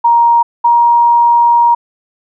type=tone pair in turn; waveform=sine; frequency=939 / 945 Hz; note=A#5 / A#5; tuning=+12 / +23 cents; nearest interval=unison; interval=11 cents; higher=second; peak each=-5 dBFS; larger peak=neither; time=0.04-0.43 / 0.64-1.75 s; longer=second; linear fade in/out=10 ms; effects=none